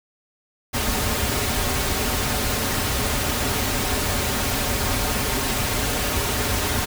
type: noise with comb filter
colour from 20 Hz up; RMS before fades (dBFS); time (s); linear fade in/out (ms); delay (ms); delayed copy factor
pink; -23; 0.73-6.86; 20; 6; -0.55
effects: none